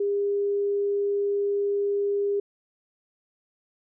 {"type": "tone", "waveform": "sine", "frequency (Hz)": 403.9, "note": "G#4", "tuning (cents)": -48, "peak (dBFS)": -22, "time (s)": [0, 2.4], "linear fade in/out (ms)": 5, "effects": []}